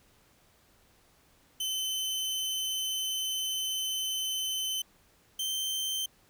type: tone pair in turn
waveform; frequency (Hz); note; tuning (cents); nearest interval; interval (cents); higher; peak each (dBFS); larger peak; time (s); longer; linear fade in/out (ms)
sawtooth; 3057 / 3112; G7 / G7; -44 / -13; unison; 31; second; -27; neither; 1.6-4.82 / 5.39-6.06; first; 5
effects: pink hiss -64 dBFS RMS until 6.29 s